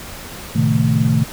sine tone cluster, 115.1 / 134.5 / 158.2 / 222.2 Hz, A#2 / C3 / D#3 / A3, -22 / +48 / +29 / +17 cents, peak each -18 dBFS, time 0.55-1.24 s, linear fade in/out 10 ms, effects pink hiss -33 dBFS RMS until 1.32 s

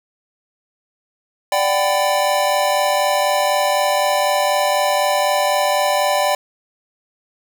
square chord, G major seventh, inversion second, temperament equal with one note detuned, 587.3 / 740 / 784 / 1002.7 Hz, D5 / F#5 / G5 / B5, 0 / 0 / 0 / +26 cents, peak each -19 / -24 / -21 / -23 dBFS, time 1.52-6.35 s, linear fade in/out 2 ms, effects none

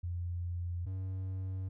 sine / triangle tone pair in turn, 87.31 / 94.33 Hz, F2 / F#2, 0 / +34 cents, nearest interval minor second, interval 134 cents, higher second, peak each -34 / -33 dBFS, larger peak second, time 0.03-0.86 / 0.86-1.69 s, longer neither, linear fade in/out 10 ms, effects none

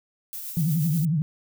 violet noise with tremolo, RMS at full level -34 dBFS, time 0.33-1.05 s, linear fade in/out 0 ms, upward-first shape sine, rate 8.3 Hz, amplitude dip 30%
sine tone with vibrato, 158.8 Hz, D#3, 36 cents sharp, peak -20 dBFS, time 0.57-1.22 s, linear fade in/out 0 ms, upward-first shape triangle, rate 11 Hz, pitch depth 200 cents each way
effects none

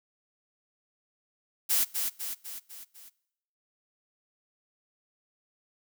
blue noise with echo, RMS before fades -25 dBFS, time 1.69-1.85 s, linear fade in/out 20 ms, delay 250 ms, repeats 5, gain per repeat -5 dB, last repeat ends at 3.1 s, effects noise-tail reverb RT60 0.8 s tail -22 dB re dry

